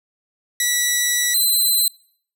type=tone pair in turn; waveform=10% pulse; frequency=1951 / 4054 Hz; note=B6 / B7; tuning=-22 / +45 cents; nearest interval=octave + minor second; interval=1267 cents; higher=second; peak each=-8 / -8 dBFS; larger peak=neither; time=0.6-1.34 / 1.34-1.88 s; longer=first; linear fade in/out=2 ms; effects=noise-tail reverb RT60 0.5 s tail -21 dB re dry